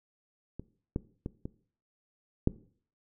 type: clicks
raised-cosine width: 3 ms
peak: -26 / -17 / -22 / -24 / -10 dBFS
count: 5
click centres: 0.596 / 0.961 / 1.261 / 1.455 / 2.474 s
effects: noise-tail reverb RT60 0.5 s tail -19 dB re dry

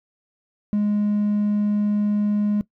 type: tone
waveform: triangle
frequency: 207.7 Hz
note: G#3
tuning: in tune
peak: -15 dBFS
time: 0.73-2.61 s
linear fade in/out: 0 ms
effects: noise-tail reverb RT60 0.1 s tail -20 dB re dry + tanh soft clip ceiling -13 dBFS

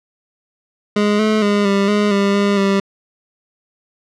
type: tone with pitch steps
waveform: 25% pulse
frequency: 207.5 / 215.8 / 204.8 / 198.6 / 207.4 / 199.6 / 201.8 / 196.9 Hz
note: G#3 / A3 / G#3 / G3 / G#3 / G3 / G#3 / G3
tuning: -1 / -33 / -24 / +23 / -2 / +32 / -49 / +8 cents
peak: -9 dBFS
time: 0.96-2.8 s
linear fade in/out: 5 ms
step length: 230 ms
effects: low-pass 5000 Hz 12 dB/octave

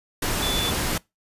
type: tone in noise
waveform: sine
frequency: 3478 Hz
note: A7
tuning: 21 cents flat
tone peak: -26 dBFS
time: 0.42-0.71 s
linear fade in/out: 5 ms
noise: pink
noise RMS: -25 dBFS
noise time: 0.22-0.98 s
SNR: -4 dB
effects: noise-tail reverb RT60 0.2 s tail -23 dB re dry + resampled to 32000 Hz

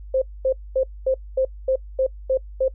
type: tone bursts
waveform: sine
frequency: 525 Hz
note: C5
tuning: 6 cents sharp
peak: -16 dBFS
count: 9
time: 0.14-2.682 s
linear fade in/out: 5 ms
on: 78 ms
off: 230 ms
effects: noise-tail reverb RT60 0.1 s tail -24 dB re dry + added 50 Hz sine -35 dBFS peak until 2.74 s

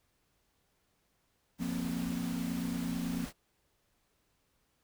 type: noise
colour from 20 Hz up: pink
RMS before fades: -45 dBFS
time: 1.58-3.33 s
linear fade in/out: 50 ms
type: chord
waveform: sine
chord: F suspended fourth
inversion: none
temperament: just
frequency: 174.61 / 232.8 / 261.9 Hz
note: F3 / Bb3 / C4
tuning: 0 / -2 / +2 cents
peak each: -37 dBFS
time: 1.59-3.26 s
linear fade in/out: 20 ms
effects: pink hiss -75 dBFS RMS until 4.83 s

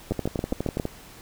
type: two click trains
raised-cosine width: 2 ms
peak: -13 / -12 dBFS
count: 10 / 6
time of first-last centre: 0.11-0.854 / 0.12-0.798 s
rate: 12.1 / 7.37 Hz
effects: pink hiss -47 dBFS RMS until 1.21 s

